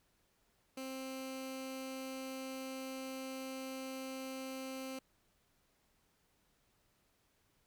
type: tone with notch filter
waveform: 15% pulse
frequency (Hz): 263.6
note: C4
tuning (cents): +13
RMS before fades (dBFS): -44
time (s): 0.77-4.99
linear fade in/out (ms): 5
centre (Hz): 910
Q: 1.5
effects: pink hiss -75 dBFS RMS until 7.66 s